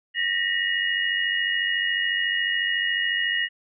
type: tone cluster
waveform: sine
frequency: 1839 / 1933 / 2879 Hz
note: A#6 / B6 / F#7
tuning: -24 / -38 / -48 cents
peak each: -26 dBFS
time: 0.14-3.49 s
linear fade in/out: 50 ms
effects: none